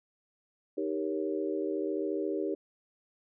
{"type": "chord", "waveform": "sine", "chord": "Eb dominant seventh", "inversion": "none", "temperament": "equal", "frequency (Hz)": [311.1, 392, 466.2, 554.4], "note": ["Eb4", "G4", "Bb4", "Db5"], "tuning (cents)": [0, 0, 0, 0], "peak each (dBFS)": [-34, -33, -37, -39], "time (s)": [0.77, 2.55], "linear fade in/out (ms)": 10, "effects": []}